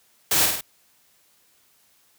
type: noise with echo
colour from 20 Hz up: white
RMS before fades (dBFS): -20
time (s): 0.31-0.46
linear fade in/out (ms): 5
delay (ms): 50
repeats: 3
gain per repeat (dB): -4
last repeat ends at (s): 0.61
effects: white hiss -61 dBFS RMS until 2.18 s + high-pass 60 Hz 12 dB/octave